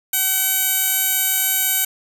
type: tone with band-pass filter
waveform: 15% pulse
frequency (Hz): 758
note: F#5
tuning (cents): +42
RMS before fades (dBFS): -19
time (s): 0.13-1.85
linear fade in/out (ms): 5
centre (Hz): 12000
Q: 1.6
effects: none

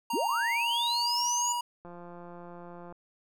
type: tone with pitch glide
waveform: square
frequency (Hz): 932.3 to 961.3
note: A#5 to B5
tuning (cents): 0 to -47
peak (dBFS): -30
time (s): 0.1-1.61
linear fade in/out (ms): 5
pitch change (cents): +53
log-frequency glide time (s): 0.53-1.29
type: linear sweep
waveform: sine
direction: up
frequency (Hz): 196 to 7040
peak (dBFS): -28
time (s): 0.13-1.53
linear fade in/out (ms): 10
type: click train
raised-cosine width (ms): 1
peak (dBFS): -33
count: 188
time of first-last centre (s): 1.85-2.925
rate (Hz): 174
effects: none

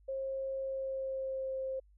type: tone with pitch glide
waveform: sine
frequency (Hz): 536 to 528.6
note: C5 to C5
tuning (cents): +42 to +18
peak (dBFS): -34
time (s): 0.08-1.8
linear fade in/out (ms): 10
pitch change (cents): -24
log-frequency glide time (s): 0.61-1.56
effects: added 50 Hz sine -60 dBFS peak until 1.97 s

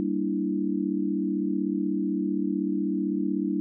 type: chord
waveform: sine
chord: E half-diminished seventh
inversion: first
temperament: equal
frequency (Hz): 196 / 233.1 / 293.7 / 329.6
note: G3 / Bb3 / D4 / E4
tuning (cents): 0 / 0 / 0 / 0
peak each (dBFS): -29 / -33 / -28 / -30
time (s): 0-3.6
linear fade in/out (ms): 0
effects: none

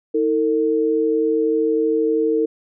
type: tone pair together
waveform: sine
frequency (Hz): 319.1 / 451.6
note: D#4 / A4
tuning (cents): +44 / +45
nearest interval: tritone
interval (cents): 601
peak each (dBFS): -20 / -17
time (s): 0.14-2.46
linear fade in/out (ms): 10
effects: none

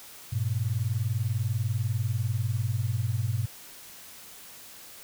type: tone pair together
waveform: sine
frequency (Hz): 101.36 / 121.5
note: G#2 / B2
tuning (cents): -42 / -28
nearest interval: minor third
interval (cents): 314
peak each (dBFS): -28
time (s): 0.32-3.46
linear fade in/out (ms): 10
effects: white hiss -47 dBFS RMS until 5.03 s

